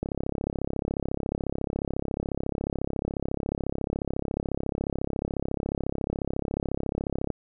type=click train; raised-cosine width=2 ms; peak=-15 dBFS; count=249; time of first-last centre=0.03-7.303 s; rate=34.1 Hz; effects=none